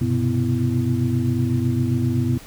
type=tone cluster; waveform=sine; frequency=98 / 124.6 / 132.4 / 248.1 / 332 Hz; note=G2 / B2 / C3 / B3 / E4; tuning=0 / +16 / +21 / +8 / +12 cents; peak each=-25 / -21 / -28 / -23 / -28 dBFS; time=0.01-2.38 s; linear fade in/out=5 ms; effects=pink hiss -43 dBFS RMS until 2.46 s